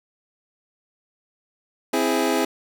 25% pulse chord, C augmented, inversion none, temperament equal, 261.6 / 329.6 / 415.3 Hz, C4 / E4 / G#4, 0 / 0 / 0 cents, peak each -20 dBFS, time 1.93-2.45 s, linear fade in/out 5 ms, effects none

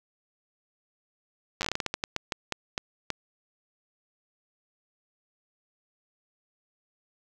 slowing click train, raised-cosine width 0.2 ms, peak -11 dBFS, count 17, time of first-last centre 1.61-3.103 s, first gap 9 ms, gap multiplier 1.27, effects none

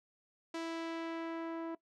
sawtooth tone with low-pass filter sweep, 329.7 Hz, E4, in tune, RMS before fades -40 dBFS, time 0.54-1.75 s, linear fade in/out 5 ms, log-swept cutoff 6400 to 1100 Hz, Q 0.76, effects noise-tail reverb RT60 0.1 s tail -19 dB re dry

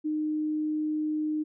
sine tone, 306.5 Hz, D#4, 26 cents flat, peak -26 dBFS, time 0.04-1.44 s, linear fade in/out 20 ms, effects none

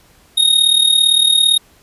square tone with amplitude modulation, 3729 Hz, A#7, in tune, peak -7 dBFS, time 0.37-1.58 s, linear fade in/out 10 ms, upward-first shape sine, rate 37.7 Hz, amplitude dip 70%, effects pink hiss -50 dBFS RMS until 1.82 s + resampled to 32000 Hz

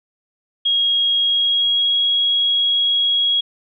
sine tone with pitch glide, 3281 to 3311 Hz, G#7 to G#7, -22 to -6 cents, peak -14 dBFS, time 0.65-3.41 s, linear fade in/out 10 ms, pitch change +16 cents, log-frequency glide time 1.19-1.99 s, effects none

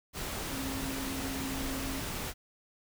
sine tone in noise, 268.2 Hz, C4, 43 cents sharp, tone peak -37 dBFS, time 0.49-2.04 s, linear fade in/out 50 ms, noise pink, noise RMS -37 dBFS, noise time 0.13-2.34 s, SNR -3 dB, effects none

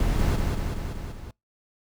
brown noise with echo, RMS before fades -23 dBFS, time 0-0.36 s, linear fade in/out 2 ms, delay 190 ms, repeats 5, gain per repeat -3 dB, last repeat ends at 1.31 s, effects noise-tail reverb RT60 0.2 s tail -26 dB re dry

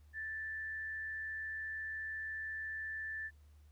sine tone with frequency modulation, 1760 Hz, A6, in tune, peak -39 dBFS, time 0.13-3.31 s, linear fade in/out 50 ms, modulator 94.2 Hz, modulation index 0.33, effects added 74 Hz sine -58 dBFS peak until 3.71 s + pink hiss -75 dBFS RMS until 3.71 s

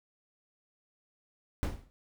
brown noise with exponential decay, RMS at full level -26 dBFS, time 1.63-1.9 s, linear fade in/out 0 ms, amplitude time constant 58 ms, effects none

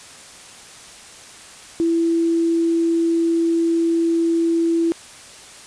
sine tone, 333.1 Hz, E4, 18 cents sharp, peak -15 dBFS, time 1.8-4.92 s, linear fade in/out 0 ms, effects white hiss -41 dBFS RMS until 5.66 s + resampled to 22050 Hz

